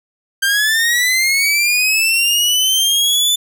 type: linear sweep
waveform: sawtooth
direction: up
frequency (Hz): 1568 to 3520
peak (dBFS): -9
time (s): 0.42-3.36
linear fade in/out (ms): 10
effects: none